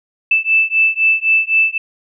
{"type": "beating tone pair", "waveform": "sine", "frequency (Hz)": [2637, 2640.9], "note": ["E7", "E7"], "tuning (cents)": [0, 3], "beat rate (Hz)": 3.9, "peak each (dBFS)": -14, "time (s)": [0.31, 1.78], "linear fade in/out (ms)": 5, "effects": []}